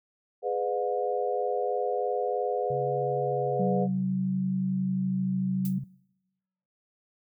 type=chord; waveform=sine; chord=G# diminished seventh; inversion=none; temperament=just; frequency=415.3 / 498.4 / 598 / 717.6 Hz; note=G#4 / B4 / D5 / F5; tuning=0 / +16 / +31 / +47 cents; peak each=-31 / -29 / -35 / -32 dBFS; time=0.42-3.88 s; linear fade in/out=50 ms
type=tone with vibrato; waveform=sine; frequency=135.6 Hz; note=C#3; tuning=38 cents flat; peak=-33 dBFS; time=2.7-5.84 s; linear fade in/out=5 ms; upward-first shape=sine; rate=0.66 Hz; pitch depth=20 cents each way
type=tone; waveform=sine; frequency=188 Hz; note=F#3; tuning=28 cents sharp; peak=-25 dBFS; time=3.59-5.79 s; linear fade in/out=10 ms
type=noise with exponential decay; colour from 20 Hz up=violet; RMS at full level=-36 dBFS; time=5.65-5.78 s; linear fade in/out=1 ms; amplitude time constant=28 ms
effects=noise-tail reverb RT60 1.0 s tail -25 dB re dry